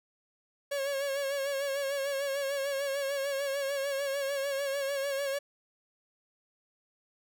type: tone with vibrato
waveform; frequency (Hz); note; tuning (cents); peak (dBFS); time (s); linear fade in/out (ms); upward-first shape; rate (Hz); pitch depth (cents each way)
45% pulse; 554.4; C#5; 0; -30; 0.71-5.39; 10; sine; 6.7; 50
effects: none